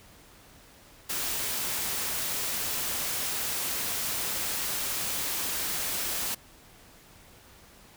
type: noise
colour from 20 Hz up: white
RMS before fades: -31 dBFS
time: 1.09-6.35 s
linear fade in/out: 10 ms
effects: pink hiss -54 dBFS RMS until 7.96 s